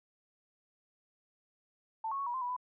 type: tone with pitch steps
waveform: sine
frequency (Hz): 888 / 1099 / 1111 / 963 / 1039 / 978 / 998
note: A5 / C#6 / C#6 / B5 / C6 / B5 / B5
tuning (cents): +16 / -15 / +4 / -44 / -12 / -17 / +18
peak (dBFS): -33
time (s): 2.04-2.565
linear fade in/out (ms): 5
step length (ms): 75
effects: none